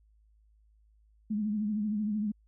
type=tone with vibrato; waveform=sine; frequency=210.9 Hz; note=G#3; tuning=27 cents sharp; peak=-28 dBFS; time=1.3-2.32 s; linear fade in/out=10 ms; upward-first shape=triangle; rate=13 Hz; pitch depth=74 cents each way; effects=added 53 Hz sine -61 dBFS peak until 2.47 s